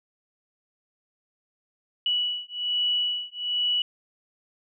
sine beating tone pair, 2943 / 2944.2 Hz, F#7 / F#7, -10 / -9 cents, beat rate 1.2 Hz, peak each -27 dBFS, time 2.06-3.82 s, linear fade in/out 2 ms, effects none

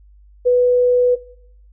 sine tone, 493.9 Hz, B4, in tune, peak -10 dBFS, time 0.45-1.16 s, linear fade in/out 20 ms, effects noise-tail reverb RT60 0.7 s tail -20 dB re dry + added 50 Hz sine -44 dBFS peak until 1.72 s

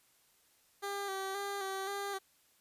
15% pulse tone with vibrato, 393 Hz, G4, 4 cents sharp, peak -30 dBFS, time 0.82-2.19 s, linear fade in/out 20 ms, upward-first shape square, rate 1.9 Hz, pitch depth 33 cents each way, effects white hiss -69 dBFS RMS until 2.6 s + resampled to 32000 Hz

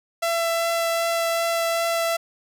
sawtooth tone with vibrato, 670 Hz, E5, 28 cents sharp, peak -17 dBFS, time 0.22-2.17 s, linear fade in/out 10 ms, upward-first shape triangle, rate 2.6 Hz, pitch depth 9 cents each way, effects none

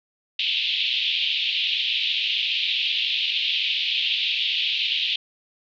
white band-pass noise, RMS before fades -24 dBFS, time 0.39-5.16 s, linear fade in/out 5 ms, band 2600 to 3700 Hz, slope 48 dB/octave, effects none

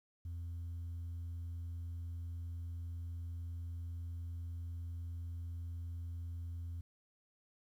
sine tone, 85.1 Hz, F2, 44 cents flat, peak -38 dBFS, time 0.25-6.81 s, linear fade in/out 5 ms, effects tanh soft clip ceiling -39 dBFS + 12-bit

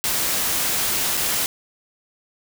white noise with dropouts, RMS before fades -22 dBFS, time 0.04-1.46 s, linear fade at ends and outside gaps 0 ms, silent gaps 1.17-1.174 s, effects none

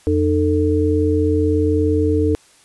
sine tone cluster, 87.3 / 304 / 445.3 Hz, F2 / D#4 / A4, 0 / -40 / +21 cents, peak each -18 dBFS, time 0.07-2.35 s, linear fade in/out 0 ms, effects white hiss -51 dBFS RMS until 2.64 s + resampled to 24000 Hz

